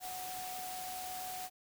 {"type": "tone in noise", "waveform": "sine", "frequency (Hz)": 739, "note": "F#5", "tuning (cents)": -2, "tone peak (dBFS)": -42, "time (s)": [0, 1.5], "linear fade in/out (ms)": 50, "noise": "white", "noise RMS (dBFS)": -45, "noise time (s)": [0, 1.5], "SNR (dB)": 0, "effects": []}